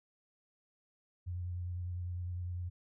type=tone with vibrato; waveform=sine; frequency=88.8 Hz; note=F2; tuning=29 cents sharp; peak=-36 dBFS; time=1.26-2.7 s; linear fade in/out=20 ms; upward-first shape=sine; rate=9.9 Hz; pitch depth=23 cents each way; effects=none